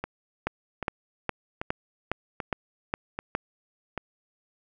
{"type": "two click trains", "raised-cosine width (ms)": 0.5, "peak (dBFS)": [-16, -11], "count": [6, 8], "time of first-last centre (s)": [[0.04, 3.977], [0.47, 3.351]], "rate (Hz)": [1.27, 2.43], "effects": []}